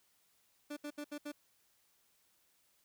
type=tone bursts; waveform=30% pulse; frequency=293.7 Hz; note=D4; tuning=in tune; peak=-38 dBFS; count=5; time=0.7-1.32 s; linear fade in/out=10 ms; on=68 ms; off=70 ms; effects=white hiss -73 dBFS RMS until 2.84 s